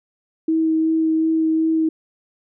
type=tone with vibrato; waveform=sine; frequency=320.2 Hz; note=D#4; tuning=50 cents sharp; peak=-15 dBFS; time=0.48-1.89 s; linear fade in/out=5 ms; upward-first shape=sine; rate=2.7 Hz; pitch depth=10 cents each way; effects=none